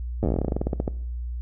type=slowing click train; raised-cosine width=2 ms; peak=-11 dBFS; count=21; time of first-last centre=0.23-0.878 s; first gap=9 ms; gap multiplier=1.12; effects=noise-tail reverb RT60 0.6 s tail -20 dB re dry + added 60 Hz sine -28 dBFS peak until 1.41 s